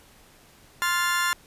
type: chord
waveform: 35% pulse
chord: F major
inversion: second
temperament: just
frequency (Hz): 1047.7 / 1396.9 / 1746.1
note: C6 / F6 / A6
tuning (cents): +2 / 0 / -14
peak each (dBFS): -25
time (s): 0.82-1.33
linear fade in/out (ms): 0
effects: pink hiss -54 dBFS RMS until 1.46 s + resampled to 32000 Hz